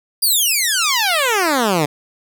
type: exponential sweep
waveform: 10% pulse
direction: down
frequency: 4924 to 141.2 Hz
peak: -6 dBFS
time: 0.22-1.86 s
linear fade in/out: 10 ms
effects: none